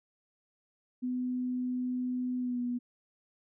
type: tone with pitch glide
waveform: sine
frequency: 250.8 to 244.2 Hz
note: B3 to B3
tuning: +27 to -19 cents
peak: -30 dBFS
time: 1.02-2.79 s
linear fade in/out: 20 ms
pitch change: -46 cents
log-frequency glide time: 2.39-2.6 s
effects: none